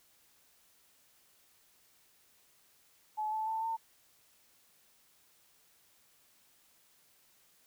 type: tone with pitch steps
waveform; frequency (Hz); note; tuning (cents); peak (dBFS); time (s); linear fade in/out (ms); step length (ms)
sine; 858 / 872.5 / 887.2 / 902.2; A5 / A5 / A5 / A5; -44 / -15 / +14 / +43; -32; 3.17-3.77; 20; 150
effects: white hiss -67 dBFS RMS until 7.66 s